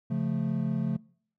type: chord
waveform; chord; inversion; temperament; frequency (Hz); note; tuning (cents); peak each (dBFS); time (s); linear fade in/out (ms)
triangle; Db augmented; none; equal; 138.59 / 174.61 / 220; Db3 / F3 / A3; 0 / 0 / 0; -29; 0.1-0.97; 10
effects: noise-tail reverb RT60 0.6 s tail -25 dB re dry